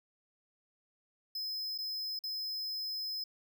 square tone with dropouts, 5100 Hz, D#8, 42 cents sharp, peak -36 dBFS, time 1.35-3.24 s, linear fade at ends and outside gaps 5 ms, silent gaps 1.779-1.785 / 2.191-2.237 s, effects 13-bit

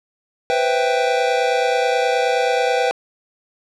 square chord, C major seventh, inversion third, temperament equal with one note detuned, 493.9 / 523.3 / 661.5 / 784 Hz, B4 / C5 / E5 / G5, 0 / 0 / +6 / 0 cents, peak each -20 / -25 / -25 / -21 dBFS, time 0.5-2.91 s, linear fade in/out 0 ms, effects low-pass 5000 Hz 12 dB/octave

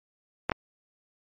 clicks, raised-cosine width 0.5 ms, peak -10 dBFS, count 2, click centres 0.496 / 0.518 s, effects MP3 48 kbps

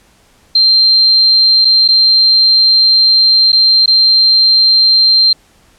sine tone with dropouts, 4156 Hz, C8, 12 cents flat, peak -5 dBFS, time 0.55-5.33 s, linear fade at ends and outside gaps 5 ms, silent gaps 1.648-1.651 / 1.879-1.886 / 3.52-3.528 / 3.86-3.877 s, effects pink hiss -49 dBFS RMS until 5.78 s + low-pass 11000 Hz 12 dB/octave

